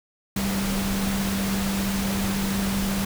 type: tone in noise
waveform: sine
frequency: 196 Hz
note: G3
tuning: in tune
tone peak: -24 dBFS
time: 0.36-3.05 s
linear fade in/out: 5 ms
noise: pink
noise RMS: -29 dBFS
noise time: 0.36-3.05 s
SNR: +2 dB
effects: none